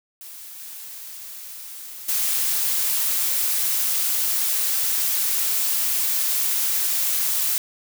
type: noise with level steps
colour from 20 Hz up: blue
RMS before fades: -39 / -37 / -22 dBFS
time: 0.21-7.58 s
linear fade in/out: 0 ms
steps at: 0.59 / 2.08 s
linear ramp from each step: 10 ms
effects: none